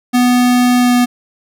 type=tone with pitch glide; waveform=square; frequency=246.9 to 245.2 Hz; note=B3 to B3; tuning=0 to -12 cents; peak=-9 dBFS; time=0.13-1.06 s; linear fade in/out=20 ms; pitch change=-12 cents; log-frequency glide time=0.78-0.94 s; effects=none